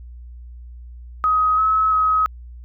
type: tone with pitch steps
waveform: sine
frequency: 1261 / 1289 / 1271 Hz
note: D#6 / E6 / D#6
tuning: +23 / -39 / +36 cents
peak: -14 dBFS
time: 1.24-2.26 s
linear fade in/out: 0 ms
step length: 340 ms
effects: added 60 Hz sine -35 dBFS peak until 2.64 s